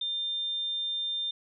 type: tone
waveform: sine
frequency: 3600 Hz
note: A7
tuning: 39 cents sharp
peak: -29 dBFS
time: 0.01-1.31 s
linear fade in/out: 5 ms
effects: none